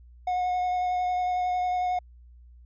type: tone with vibrato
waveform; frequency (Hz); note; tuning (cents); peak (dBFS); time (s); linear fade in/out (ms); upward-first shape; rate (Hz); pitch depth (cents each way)
triangle; 726; F#5; -33; -22; 0.27-1.99; 5; triangle; 11; 15
effects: added 60 Hz sine -48 dBFS peak until 2.65 s + resampled to 16000 Hz